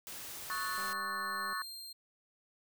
white noise, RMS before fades -45 dBFS, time 0.07-0.93 s, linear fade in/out 0 ms
sine chord, D# half-diminished seventh, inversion third, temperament equal with one note detuned, 1108.7 / 1269.2 / 1480 / 1760 Hz, C#6 / D#6 / F#6 / A6, 0 / +34 / 0 / 0 cents, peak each -38 / -44 / -42 / -41 dBFS, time 0.5-1.62 s, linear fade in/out 0 ms
sawtooth tone with tremolo, 4186 Hz, C8, in tune, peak -40 dBFS, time 0.51-1.93 s, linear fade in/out 10 ms, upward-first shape sine, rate 1.2 Hz, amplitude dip 25%
click train, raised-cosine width 1 ms, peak -39 dBFS, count 148, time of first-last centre 0.78-1.53 s, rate 196 Hz
effects none

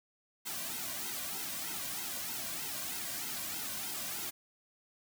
white noise with flanger, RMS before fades -39 dBFS, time 0.45-4.31 s, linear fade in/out 20 ms, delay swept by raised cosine 1.7 to 2.35 ms, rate 3.2 Hz, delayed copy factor -1, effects none

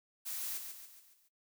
blue noise with echo, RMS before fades -40 dBFS, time 0.25-0.59 s, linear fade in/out 20 ms, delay 140 ms, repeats 5, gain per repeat -6 dB, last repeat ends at 1.29 s, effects noise-tail reverb RT60 0.1 s tail -17 dB re dry

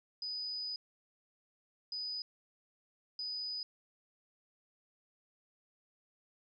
sine tone bursts at uneven times, 4978 Hz, D#8, in tune, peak -37 dBFS, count 3, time 0.22-0.76 / 1.92-2.22 / 3.19-3.63 s, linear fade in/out 2 ms, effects none

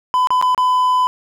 triangle tone with dropouts, 1006 Hz, B5, 32 cents sharp, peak -10 dBFS, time 0.14-1.07 s, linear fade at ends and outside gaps 0 ms, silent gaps 0.272-0.305 / 0.414-0.425 / 0.547-0.578 s, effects none

